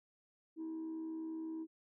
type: tone with frequency modulation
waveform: sine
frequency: 321.4 Hz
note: E4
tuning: 44 cents flat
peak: -38 dBFS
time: 0.56-1.67 s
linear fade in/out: 50 ms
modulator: 71.5 Hz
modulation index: 0.23
effects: tanh soft clip ceiling -38 dBFS